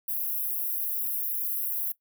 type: high-pass noise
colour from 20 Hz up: white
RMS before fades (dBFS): -30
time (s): 0.08-1.92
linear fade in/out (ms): 5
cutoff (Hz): 11000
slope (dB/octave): 96
effects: noise-tail reverb RT60 0.1 s tail -18 dB re dry

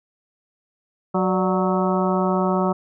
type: harmonic tone with a mistuned harmonic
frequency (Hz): 185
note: F#3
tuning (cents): 0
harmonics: 1 / 2 / 3 / 4 / 5 / 6 / 7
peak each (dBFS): -21 / -24 / -26 / -27 / -28 / -29 / -29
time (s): 1.14-2.73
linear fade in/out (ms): 10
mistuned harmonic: 3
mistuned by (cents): +77
effects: none

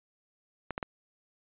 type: clicks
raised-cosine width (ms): 0.5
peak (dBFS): -18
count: 3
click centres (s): 0.707 / 0.779 / 0.828
effects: resampled to 8000 Hz

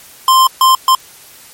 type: tone bursts at uneven times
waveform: square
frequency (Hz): 1046.5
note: C6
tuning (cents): 0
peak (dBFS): -6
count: 3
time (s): 0.28-0.47 / 0.61-0.75 / 0.88-0.95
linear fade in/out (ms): 2
effects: white hiss -39 dBFS RMS until 1.53 s + MP3 64 kbps

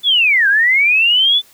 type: linear two-way sweep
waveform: sine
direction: down then up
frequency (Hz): 3520 to 1554 to 3520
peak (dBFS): -9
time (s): 0.03-1.42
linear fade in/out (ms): 50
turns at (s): 0.48
effects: white hiss -48 dBFS RMS until 1.53 s

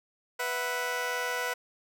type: chord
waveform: 15% pulse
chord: B suspended fourth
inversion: none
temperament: just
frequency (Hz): 493.9 / 658.5 / 740.8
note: B4 / E5 / F#5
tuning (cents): 0 / -2 / +2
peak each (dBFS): -26 / -32 / -31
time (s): 0.39-1.54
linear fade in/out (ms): 10
effects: none

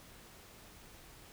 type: silence
effects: pink hiss -56 dBFS RMS until 1.32 s

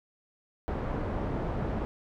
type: low-pass noise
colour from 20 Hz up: pink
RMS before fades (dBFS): -32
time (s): 0.68-1.85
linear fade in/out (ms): 0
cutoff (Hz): 930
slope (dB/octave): 12
effects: none

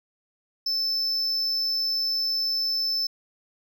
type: tone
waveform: triangle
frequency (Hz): 5274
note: E8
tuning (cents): 0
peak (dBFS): -22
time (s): 0.66-3.07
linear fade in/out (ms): 5
effects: none

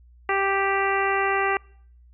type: harmonic tone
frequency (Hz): 392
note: G4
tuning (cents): 0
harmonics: 1 / 2 / 3 / 4 / 5 / 6 / 7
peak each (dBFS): -26 / -26 / -27 / -30 / -27 / -34 / -33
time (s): 0.29-1.57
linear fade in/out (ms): 2
effects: noise-tail reverb RT60 0.6 s tail -26 dB re dry + added 60 Hz sine -49 dBFS peak until 2.13 s

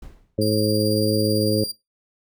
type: noise with exponential decay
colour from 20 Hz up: brown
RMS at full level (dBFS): -35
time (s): 0.02-0.4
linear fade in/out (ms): 5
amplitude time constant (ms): 82
type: harmonic tone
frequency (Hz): 106.7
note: G#2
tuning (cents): +47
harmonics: 1 / 2 / 3 / 4 / 5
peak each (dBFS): -24 / -24 / -24 / -24 / -24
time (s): 0.38-1.64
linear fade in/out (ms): 5
type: tone with tremolo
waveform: sawtooth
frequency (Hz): 4766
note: D8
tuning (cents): +25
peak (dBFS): -23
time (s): 0.41-1.72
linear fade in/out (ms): 10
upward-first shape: sine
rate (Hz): 18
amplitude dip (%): 45
effects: noise-tail reverb RT60 0.2 s tail -19 dB re dry

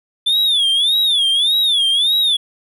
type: tone with vibrato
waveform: triangle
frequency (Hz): 3494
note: A7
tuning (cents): -13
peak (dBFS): -11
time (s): 0.26-2.37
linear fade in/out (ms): 10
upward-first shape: sine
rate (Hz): 1.7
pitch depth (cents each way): 170
effects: none

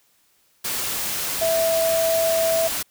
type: tone in noise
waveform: sine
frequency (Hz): 657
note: E5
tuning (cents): -6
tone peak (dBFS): -18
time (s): 1.41-2.68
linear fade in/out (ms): 10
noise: white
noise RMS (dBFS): -26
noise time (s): 0.64-2.83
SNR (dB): +5
effects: white hiss -62 dBFS RMS until 2.9 s

